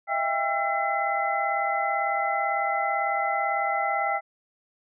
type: tone cluster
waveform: sine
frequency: 638 / 676 / 798 / 1344 / 2029 Hz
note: D#5 / E5 / G5 / E6 / B6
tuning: +43 / +43 / +31 / +33 / +46 cents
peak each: -33 / -33 / -26 / -30 / -30 dBFS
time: 0.07-4.21 s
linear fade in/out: 50 ms
effects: none